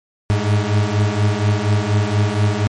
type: beating tone pair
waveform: 40% pulse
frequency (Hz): 101.8 / 106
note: G#2 / G#2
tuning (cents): -34 / +36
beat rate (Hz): 4.2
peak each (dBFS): -17 / -16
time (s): 0.3-2.67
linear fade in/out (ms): 0
effects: low-pass 7000 Hz 12 dB/octave + MP3 48 kbps